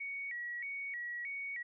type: tone with vibrato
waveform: sine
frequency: 2070 Hz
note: C7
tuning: 19 cents flat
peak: -38 dBFS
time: 0-1.63 s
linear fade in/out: 10 ms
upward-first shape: square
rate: 1.6 Hz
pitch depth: 130 cents each way
effects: none